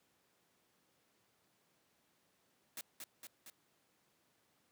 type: noise with echo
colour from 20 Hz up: white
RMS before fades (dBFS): -45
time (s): 2.77-2.81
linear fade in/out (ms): 2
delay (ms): 230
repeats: 3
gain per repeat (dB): -3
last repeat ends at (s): 3.5
effects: pink hiss -75 dBFS RMS until 4.71 s + high-pass 150 Hz 12 dB/octave